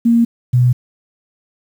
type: tone pair in turn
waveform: sine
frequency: 233.1 / 123.87 Hz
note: A#3 / B2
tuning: 0 / +6 cents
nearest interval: major seventh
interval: 1094 cents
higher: first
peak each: -8 dBFS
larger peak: neither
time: 0.05-0.25 / 0.53-0.73 s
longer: neither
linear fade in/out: 10 ms
effects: 7-bit